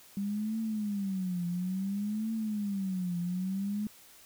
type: tone with vibrato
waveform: sine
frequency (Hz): 197.1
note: G3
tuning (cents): +10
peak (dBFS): -30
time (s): 0.17-3.87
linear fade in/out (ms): 2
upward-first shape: triangle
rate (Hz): 0.58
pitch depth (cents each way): 230
effects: white hiss -56 dBFS RMS until 4.25 s